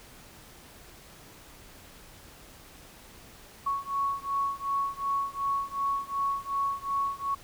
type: beating tone pair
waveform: sine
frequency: 1108.7 / 1111.4 Hz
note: C#6 / C#6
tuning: 0 / +4 cents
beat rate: 2.7 Hz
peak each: -30 / -31 dBFS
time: 3.66-7.35 s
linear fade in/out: 10 ms
effects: pink hiss -51 dBFS RMS until 7.43 s